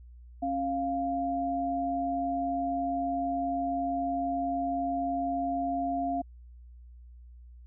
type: tone pair together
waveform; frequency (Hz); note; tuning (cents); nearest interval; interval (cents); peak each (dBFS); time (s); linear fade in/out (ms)
sine; 272.6 / 696.5; C#4 / F5; -29 / -5; octave + major third; 1624; -32 / -29; 0.42-6.22; 10
effects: added 60 Hz sine -47 dBFS peak until 7.66 s